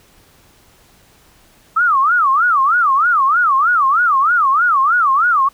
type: tone with vibrato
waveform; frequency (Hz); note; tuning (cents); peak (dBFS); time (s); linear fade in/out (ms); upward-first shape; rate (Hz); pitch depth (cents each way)
sine; 1244.5; D#6; 0; -10; 1.76-5.49; 10; sine; 3.2; 280
effects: pink hiss -50 dBFS RMS until 5.53 s